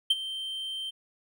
triangle tone with ADSR envelope, 3128 Hz, G7, 4 cents flat, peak -16 dBFS, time 0.1-0.91 s, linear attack 7 ms, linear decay 33 ms, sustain -15 dB, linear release 19 ms, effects none

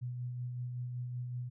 sine tone with tremolo, 123.47 Hz, B2, in tune, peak -35 dBFS, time 0.01-1.5 s, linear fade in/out 20 ms, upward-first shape sine, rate 5.3 Hz, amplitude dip 30%, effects none

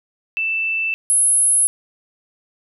sine tone pair in turn, 2653 / 10612 Hz, E7 / E9, +10 / +10 cents, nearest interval 2 octaves, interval 2400 cents, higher second, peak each -18 / -12 dBFS, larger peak second, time 0.37-0.94 / 1.1-1.67 s, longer neither, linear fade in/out 0 ms, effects none

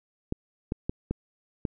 clicks, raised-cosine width 3 ms, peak -15 dBFS, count 5, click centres 0.324 / 0.721 / 0.895 / 1.11 / 1.652 s, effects none

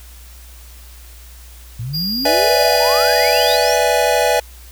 sine exponential sweep, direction up, 110 to 6130 Hz, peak -22 dBFS, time 1.79-3.76 s, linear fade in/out 5 ms
square tone, 4818 Hz, D8, 43 cents sharp, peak -20 dBFS, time 1.93-3.58 s, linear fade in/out 20 ms
square chord, E dominant seventh, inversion second, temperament equal, 493.9 / 587.3 / 659.3 / 830.6 Hz, B4 / D5 / E5 / G#5, 0 / 0 / 0 / 0 cents, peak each -19 dBFS, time 2.25-4.4 s, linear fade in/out 5 ms
effects added 60 Hz sine -37 dBFS peak until 4.71 s + white hiss -44 dBFS RMS until 4.71 s

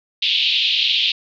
white band-pass noise, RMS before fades -18 dBFS, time 0.22-1.12 s, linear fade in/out 5 ms, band 2700 to 3900 Hz, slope 48 dB/octave, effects none

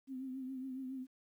sine tone with vibrato, 261.6 Hz, C4, in tune, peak -40 dBFS, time 0.07-1.07 s, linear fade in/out 50 ms, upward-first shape triangle, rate 7.2 Hz, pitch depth 59 cents each way, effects 12-bit

